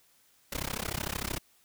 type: noise with amplitude modulation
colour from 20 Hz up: pink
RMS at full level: -31 dBFS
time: 0.52-1.39 s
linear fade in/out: 5 ms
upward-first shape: sine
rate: 33.2 Hz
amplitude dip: 100%
effects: white hiss -65 dBFS RMS until 1.64 s